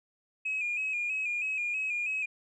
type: tone with vibrato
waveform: sine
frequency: 2489 Hz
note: D#7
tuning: in tune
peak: -28 dBFS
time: 0.45-2.26 s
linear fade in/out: 10 ms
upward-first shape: square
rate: 3.1 Hz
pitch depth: 47 cents each way
effects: tanh soft clip ceiling -25 dBFS